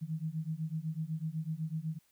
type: beating tone pair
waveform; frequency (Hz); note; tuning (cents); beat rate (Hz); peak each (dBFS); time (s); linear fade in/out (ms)
sine; 154.8 / 162.8; D#3 / E3; -9 / -21; 8; -37 / -37; 0.01-1.99; 20
effects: white hiss -71 dBFS RMS until 2.11 s